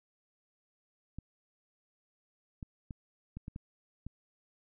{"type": "clicks", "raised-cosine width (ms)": 5, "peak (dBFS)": -29, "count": 7, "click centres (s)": [1.186, 2.628, 2.908, 3.37, 3.481, 3.561, 4.066], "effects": []}